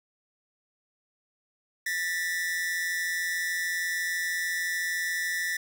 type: tone pair together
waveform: 45% pulse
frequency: 1778.3 / 1952 Hz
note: A6 / B6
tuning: +18 / -21 cents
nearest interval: major second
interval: 161 cents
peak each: -30 / -31 dBFS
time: 1.86-5.57 s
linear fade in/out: 5 ms
effects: none